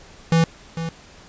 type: tone with echo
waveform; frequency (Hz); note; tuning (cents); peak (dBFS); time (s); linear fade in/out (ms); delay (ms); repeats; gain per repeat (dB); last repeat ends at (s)
square; 164.81; E3; 0; -14; 0.32-0.44; 2; 450; 1; -11; 0.89
effects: pink hiss -46 dBFS RMS until 1.28 s + resampled to 16000 Hz